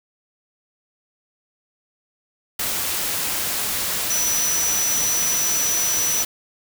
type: tone in noise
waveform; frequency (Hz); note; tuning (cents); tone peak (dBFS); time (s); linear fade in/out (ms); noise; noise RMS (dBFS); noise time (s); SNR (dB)
sine; 5920; F#8; 0; -20; 4.1-6.23; 5; white; -24; 2.59-6.25; +1
effects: none